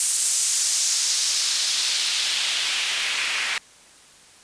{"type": "noise with band-pass filter sweep", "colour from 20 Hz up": "white", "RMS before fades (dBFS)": -23, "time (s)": [0, 3.58], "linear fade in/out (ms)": 2, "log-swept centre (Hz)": [8600, 2100], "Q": 1.6, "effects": ["white hiss -50 dBFS RMS until 4.43 s", "resampled to 22050 Hz"]}